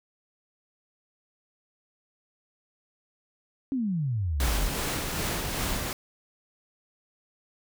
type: exponential sweep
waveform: sine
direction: down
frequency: 280.4 to 37.82 Hz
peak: -25 dBFS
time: 3.72-4.68 s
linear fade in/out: 0 ms
type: noise with tremolo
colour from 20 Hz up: pink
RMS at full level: -29 dBFS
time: 4.4-5.93 s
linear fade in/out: 2 ms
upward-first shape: sine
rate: 2.6 Hz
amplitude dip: 30%
effects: none